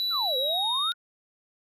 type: tone with pitch glide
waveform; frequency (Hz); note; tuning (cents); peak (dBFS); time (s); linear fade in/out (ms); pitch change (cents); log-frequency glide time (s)
triangle; 3951 to 3708; B7 to A#7; 0 to -10; -24; 0-0.92; 0; -110; 0.24-0.71
type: exponential two-way sweep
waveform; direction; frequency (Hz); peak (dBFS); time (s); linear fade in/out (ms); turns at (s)
sine; down then up; 1480 to 493.9 to 1480; -29; 0.1-0.94; 50; 0.37
effects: none